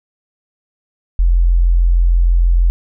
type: tone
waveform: sine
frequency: 43.21 Hz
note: F1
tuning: 18 cents flat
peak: -8 dBFS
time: 1.19-2.7 s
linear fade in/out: 0 ms
effects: none